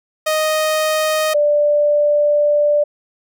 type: tone pair in turn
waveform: sawtooth / sine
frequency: 622.3 / 589 Hz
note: D#5 / D5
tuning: 0 / +5 cents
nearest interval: minor second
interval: 95 cents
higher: first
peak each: -11 dBFS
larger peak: neither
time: 0.26-1.34 / 1.34-2.84 s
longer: second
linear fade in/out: 10 ms
effects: none